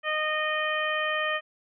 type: harmonic tone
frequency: 616 Hz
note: D#5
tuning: 17 cents flat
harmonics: 1 / 2 / 3 / 4 / 5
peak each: -31 / -31 / -29 / -34 / -35 dBFS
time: 0.03-1.41 s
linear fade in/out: 50 ms
effects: none